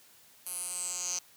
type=tone with band-pass filter sweep; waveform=10% pulse; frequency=179.1 Hz; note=F3; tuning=44 cents sharp; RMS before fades=-36 dBFS; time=0.46-1.19 s; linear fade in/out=5 ms; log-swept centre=11000 to 6000 Hz; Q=7.5; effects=white hiss -59 dBFS RMS until 1.36 s + high-pass 80 Hz 12 dB/octave